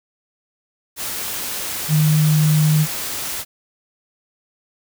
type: tone in noise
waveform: sine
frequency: 153.5 Hz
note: D#3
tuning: 23 cents flat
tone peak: -12 dBFS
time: 1.88-2.87 s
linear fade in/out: 50 ms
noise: white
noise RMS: -26 dBFS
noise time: 0.96-3.45 s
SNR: +11 dB
effects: none